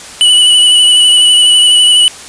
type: tone with vibrato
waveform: square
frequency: 2960 Hz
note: F#7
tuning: in tune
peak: -4 dBFS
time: 0.21-2.08 s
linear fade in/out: 0 ms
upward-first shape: sine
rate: 12 Hz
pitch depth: 23 cents each way
effects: white hiss -29 dBFS RMS until 2.28 s + resampled to 22050 Hz